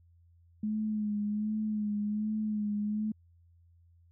sine tone with vibrato, 211.5 Hz, G#3, 32 cents sharp, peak -29 dBFS, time 0.63-3.12 s, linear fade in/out 5 ms, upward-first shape sine, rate 1.3 Hz, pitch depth 36 cents each way, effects added 85 Hz sine -59 dBFS peak until 4.11 s

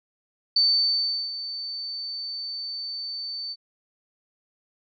sine tone with ADSR envelope, 4540 Hz, C#8, 41 cents sharp, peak -16 dBFS, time 0.56-3.56 s, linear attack 5 ms, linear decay 740 ms, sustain -14 dB, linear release 43 ms, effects none

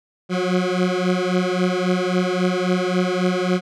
20% pulse beating tone pair, 180 / 183.7 Hz, F#3 / F#3, -47 / -12 cents, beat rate 3.7 Hz, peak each -16 dBFS, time 0.29-3.61 s, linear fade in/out 50 ms, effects low-pass 5000 Hz 12 dB/octave

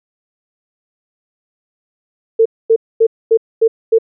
sine tone bursts, 450.4 Hz, A4, 40 cents sharp, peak -6 dBFS, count 6, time 2.39-3.986 s, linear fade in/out 10 ms, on 66 ms, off 240 ms, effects none

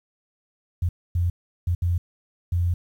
sine tone bursts at uneven times, 87.31 Hz, F2, in tune, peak -19 dBFS, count 5, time 0.82-0.89 / 1.15-1.3 / 1.67-1.75 / 1.82-1.98 / 2.52-2.74 s, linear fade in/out 5 ms, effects 9-bit

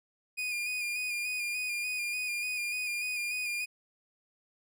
40% pulse tone with vibrato, 2446 Hz, D#7, 30 cents flat, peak -31 dBFS, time 0.37-3.66 s, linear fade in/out 20 ms, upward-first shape square, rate 3.4 Hz, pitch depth 27 cents each way, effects none

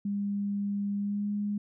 sine tone with pitch glide, 201.9 to 205.7 Hz, G#3 to G#3, -49 to -16 cents, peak -28 dBFS, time 0.05-1.58 s, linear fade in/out 5 ms, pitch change +33 cents, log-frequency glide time 0.97-1.29 s, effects none

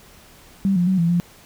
sine tone with pitch steps, 194.9 / 176.1 / 188.2 / 168.6 / 173.9 Hz, G3 / F3 / F#3 / E3 / F3, -10 / +15 / +30 / +39 / -7 cents, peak -15 dBFS, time 0.65-1.2 s, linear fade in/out 0 ms, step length 110 ms, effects pink hiss -48 dBFS RMS until 1.45 s

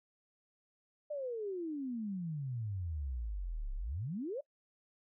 sine exponential two-way sweep, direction down then up, 609 to 32.28 to 609 Hz, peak -36 dBFS, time 1.1-4.41 s, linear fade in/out 10 ms, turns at 3.74 s, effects noise-tail reverb RT60 0.1 s tail -21 dB re dry

